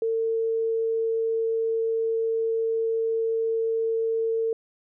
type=tone; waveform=sine; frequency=451.4 Hz; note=A4; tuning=44 cents sharp; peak=-22 dBFS; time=0.02-4.53 s; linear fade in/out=2 ms; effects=none